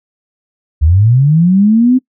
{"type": "linear sweep", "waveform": "sine", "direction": "up", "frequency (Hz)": [70.2, 261.8], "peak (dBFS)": -5, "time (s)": [0.81, 1.99], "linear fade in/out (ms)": 20, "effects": ["noise-tail reverb RT60 0.1 s tail -22 dB re dry"]}